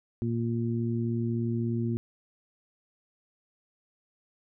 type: harmonic tone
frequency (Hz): 116.54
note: A#2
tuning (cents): 0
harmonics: 1 / 2 / 3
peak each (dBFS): -29 / -30 / -35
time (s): 0.22-1.97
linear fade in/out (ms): 0
effects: none